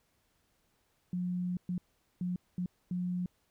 sine tone bursts at uneven times, 179.2 Hz, F3, 45 cents sharp, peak -31 dBFS, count 5, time 1.13-1.57 / 1.69-1.78 / 2.21-2.36 / 2.58-2.66 / 2.91-3.26 s, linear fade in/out 2 ms, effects pink hiss -74 dBFS RMS until 3.5 s

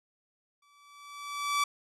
sawtooth tone with exponential growth, 1154 Hz, D6, 31 cents flat, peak -20 dBFS, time 0.62-1.64 s, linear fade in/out 5 ms, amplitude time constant 220 ms, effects low-pass 10000 Hz 12 dB/octave

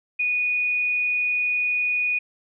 sine tone, 2468 Hz, D#7, 15 cents flat, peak -20 dBFS, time 0.19-2.19 s, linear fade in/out 10 ms, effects none

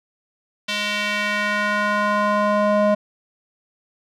square tone with band-pass filter sweep, 207.7 Hz, G#3, in tune, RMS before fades -20 dBFS, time 0.68-2.95 s, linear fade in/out 10 ms, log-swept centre 3200 to 630 Hz, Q 1.7, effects none

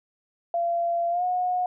sine tone with pitch glide, 685 to 725.7 Hz, F5 to F#5, -34 to -34 cents, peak -22 dBFS, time 0.54-1.66 s, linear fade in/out 2 ms, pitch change +100 cents, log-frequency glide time 1.1-1.24 s, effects none

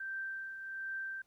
sine tone with tremolo, 1566 Hz, G6, 2 cents flat, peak -36 dBFS, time 0-1.22 s, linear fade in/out 5 ms, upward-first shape triangle, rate 1.3 Hz, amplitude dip 55%, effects pink hiss -75 dBFS RMS until 1.26 s

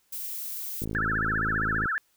violet noise, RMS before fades -35 dBFS, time 0.12-0.85 s, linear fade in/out 10 ms
click train, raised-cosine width 3 ms, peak -20 dBFS, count 57, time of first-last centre 0.82-1.857 s, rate 54 Hz
sine tone with vibrato, 1515 Hz, F#6, 40 cents sharp, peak -25 dBFS, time 0.95-1.98 s, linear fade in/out 0 ms, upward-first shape sine, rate 15 Hz, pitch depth 270 cents each way
effects white hiss -68 dBFS RMS until 2.16 s

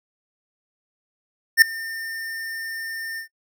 square tone with ADSR envelope, 1808 Hz, A6, 47 cents sharp, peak -7 dBFS, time 1.57-3.28 s, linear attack 49 ms, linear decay 3 ms, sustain -23 dB, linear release 100 ms, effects noise-tail reverb RT60 0.1 s tail -23 dB re dry

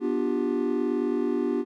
triangle chord, G dominant seventh, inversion first, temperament just, 245 / 294 / 352.8 / 392 Hz, B3 / D4 / F4 / G4, -14 / +2 / +18 / 0 cents, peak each -27 dBFS, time 0-1.65 s, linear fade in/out 50 ms, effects none

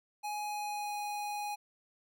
square tone with pitch glide, 836 to 828.3 Hz, G#5 to G#5, +11 to -5 cents, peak -36 dBFS, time 0.23-1.56 s, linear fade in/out 20 ms, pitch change -16 cents, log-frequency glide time 0.44-0.93 s, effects none

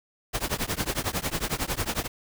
pink noise with tremolo, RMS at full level -25 dBFS, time 0.33-2.08 s, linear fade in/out 20 ms, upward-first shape triangle, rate 11 Hz, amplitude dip 100%, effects none

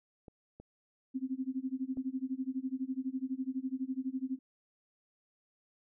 clicks, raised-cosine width 2 ms, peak -36 dBFS, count 3, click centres 0.282 / 0.6 / 1.972 s
sine tone with tremolo, 261.6 Hz, C4, in tune, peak -30 dBFS, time 1.14-4.39 s, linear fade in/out 20 ms, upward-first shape sine, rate 12 Hz, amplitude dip 95%
effects none

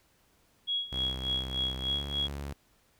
sine tone with tremolo, 3322 Hz, G#7, in tune, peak -27 dBFS, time 0.67-2.28 s, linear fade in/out 20 ms, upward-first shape sine, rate 3.4 Hz, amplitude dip 85%
sawtooth tone with pitch glide, 64.8 to 70.66 Hz, C2 to C#2, -16 to +34 cents, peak -32 dBFS, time 0.92-2.53 s, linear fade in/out 5 ms, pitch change +150 cents, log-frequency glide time 1.87-1.95 s
effects pink hiss -67 dBFS RMS until 2.99 s

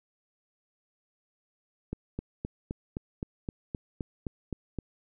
click train, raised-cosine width 3 ms, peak -20 dBFS, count 12, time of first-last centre 1.93-4.787 s, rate 3.85 Hz, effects none

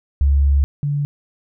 sine tone pair in turn, 70.1 / 144.31 Hz, C#2 / D3, +20 / -30 cents, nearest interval octave + minor second, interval 1250 cents, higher second, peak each -11 / -17 dBFS, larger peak first, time 0.21-0.64 / 0.83-1.05 s, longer first, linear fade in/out 0 ms, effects none

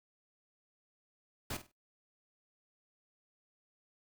pink noise with echo, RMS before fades -39 dBFS, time 1.5-1.57 s, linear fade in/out 5 ms, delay 49 ms, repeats 3, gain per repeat -12 dB, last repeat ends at 1.717 s, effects noise-tail reverb RT60 0.2 s tail -24 dB re dry

